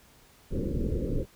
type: low-pass noise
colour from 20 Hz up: pink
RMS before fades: -29 dBFS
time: 0.5-1.26 s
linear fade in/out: 50 ms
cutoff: 540 Hz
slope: 96 dB/octave
effects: pink hiss -58 dBFS RMS until 1.35 s